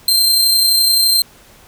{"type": "tone with amplitude modulation", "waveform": "sawtooth", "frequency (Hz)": 4151, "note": "C8", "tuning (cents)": -15, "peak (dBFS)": -6, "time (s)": [0.08, 1.22], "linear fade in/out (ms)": 2, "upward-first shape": "sine", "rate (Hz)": 31.7, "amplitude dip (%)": 30, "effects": ["pink hiss -45 dBFS RMS until 1.67 s"]}